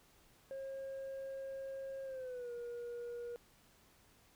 sine tone with pitch glide, 539 to 477.4 Hz, C#5 to A#4, -49 to +41 cents, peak -39 dBFS, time 0.51-3.36 s, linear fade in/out 0 ms, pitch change -210 cents, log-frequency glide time 2.04-2.52 s, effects tanh soft clip ceiling -41 dBFS + pink hiss -67 dBFS RMS until 4.35 s

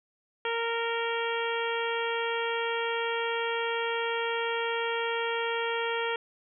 harmonic tone, 462.8 Hz, A#4, 13 cents flat, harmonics 1 / 2 / 3 / 4 / 5 / 6 / 7, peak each -31 / -34 / -36 / -37 / -38 / -39 / -39 dBFS, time 0.45-6.16 s, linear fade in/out 2 ms, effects none

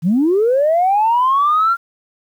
sine linear sweep, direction up, 150.2 to 1396.9 Hz, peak -10 dBFS, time 0.02-1.77 s, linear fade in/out 50 ms, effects tanh soft clip ceiling -7 dBFS + 8-bit

